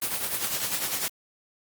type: noise with tremolo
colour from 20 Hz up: white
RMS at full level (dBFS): -26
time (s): 0.02-1.08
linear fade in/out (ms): 0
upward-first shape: triangle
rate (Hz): 10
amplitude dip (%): 65
effects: high-pass 80 Hz 12 dB/octave + Opus 32 kbps